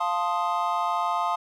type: chord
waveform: triangle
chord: F dominant seventh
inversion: none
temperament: equal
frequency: 698.5 / 880 / 1046.5 / 1244.5 Hz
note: F5 / A5 / C6 / Eb6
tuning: 0 / 0 / 0 / 0 cents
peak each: -27 dBFS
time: 0-1.36 s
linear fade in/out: 10 ms
effects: none